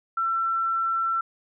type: tone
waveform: sine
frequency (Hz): 1345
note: E6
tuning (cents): +34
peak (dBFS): -22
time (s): 0.17-1.21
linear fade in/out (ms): 5
effects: none